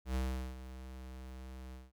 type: tone with ADSR envelope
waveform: square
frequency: 64.4 Hz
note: C2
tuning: 27 cents flat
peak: -32 dBFS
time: 0.05-1.92 s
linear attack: 100 ms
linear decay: 400 ms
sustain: -14 dB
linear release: 190 ms
effects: none